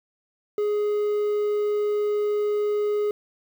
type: tone with quantisation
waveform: triangle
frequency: 416.9 Hz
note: G#4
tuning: 7 cents sharp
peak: -19 dBFS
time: 0.58-3.11 s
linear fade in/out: 2 ms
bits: 8
effects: none